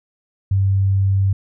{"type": "tone", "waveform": "sine", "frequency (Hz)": 97.3, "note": "G2", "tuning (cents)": -12, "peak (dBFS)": -13, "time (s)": [0.51, 1.33], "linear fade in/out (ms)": 5, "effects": []}